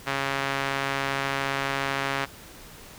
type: tone with band-pass filter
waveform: sawtooth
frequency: 137.4 Hz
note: C#3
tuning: 15 cents flat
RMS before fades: -28 dBFS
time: 0.06-2.26 s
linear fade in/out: 20 ms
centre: 1800 Hz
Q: 0.93
effects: pink hiss -46 dBFS RMS until 2.98 s